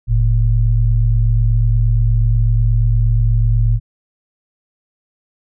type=tone pair together; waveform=sine; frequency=44.66 / 113 Hz; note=F1 / A2; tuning=+39 / +47 cents; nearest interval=octave + major third; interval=1608 cents; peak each=-13 dBFS; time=0.07-3.8 s; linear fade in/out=50 ms; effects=none